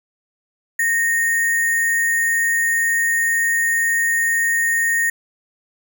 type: tone with sample-and-hold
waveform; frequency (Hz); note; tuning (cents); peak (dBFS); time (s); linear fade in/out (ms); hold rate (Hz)
sine; 1851; A#6; -13; -15; 0.79-5.1; 5; 8820
effects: none